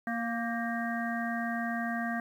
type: harmonic tone with a mistuned harmonic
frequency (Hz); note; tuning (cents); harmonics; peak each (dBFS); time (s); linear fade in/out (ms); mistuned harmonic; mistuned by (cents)
233.1; A#3; 0; 1 / 3 / 5 / 7 / 8; -33 / -36 / -42 / -38 / -39; 0.07-2.2; 2; 7; -42
effects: 10-bit